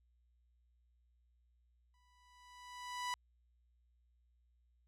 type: tone with exponential growth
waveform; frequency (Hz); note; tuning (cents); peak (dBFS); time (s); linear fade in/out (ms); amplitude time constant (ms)
sawtooth; 987.8; B5; 0; -32; 1.94-3.14; 1; 260
effects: added 60 Hz sine -70 dBFS peak until 4.87 s + low-pass 9000 Hz 12 dB/octave